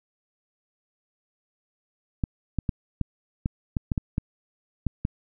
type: clicks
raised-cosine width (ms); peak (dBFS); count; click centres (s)
5; -12; 11; 2.238 / 2.587 / 2.692 / 3.013 / 3.459 / 3.768 / 3.918 / 3.978 / 4.181 / 4.867 / 5.051
effects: none